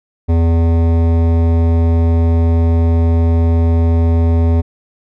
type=tone with hard clipping; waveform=sine; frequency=83.1 Hz; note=E2; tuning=15 cents sharp; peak=-11 dBFS; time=0.28-4.62 s; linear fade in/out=20 ms; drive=15 dB; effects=none